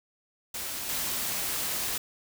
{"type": "noise with level steps", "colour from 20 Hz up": "white", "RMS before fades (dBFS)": [-35, -31], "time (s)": [0.54, 1.98], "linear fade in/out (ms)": 5, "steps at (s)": 0.89, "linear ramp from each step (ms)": 2, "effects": []}